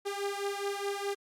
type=beating tone pair; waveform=sawtooth; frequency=398.8 / 403.6 Hz; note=G4 / G#4; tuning=+30 / -49 cents; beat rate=4.8 Hz; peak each=-31 / -32 dBFS; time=0.05-1.15 s; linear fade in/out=20 ms; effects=low-pass 12000 Hz 12 dB/octave + Opus 48 kbps